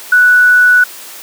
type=tone; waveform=sine; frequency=1479 Hz; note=F#6; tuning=1 cent flat; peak=-4 dBFS; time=0.12-0.84 s; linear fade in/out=5 ms; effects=white hiss -31 dBFS RMS until 1.22 s + high-pass 300 Hz 12 dB/octave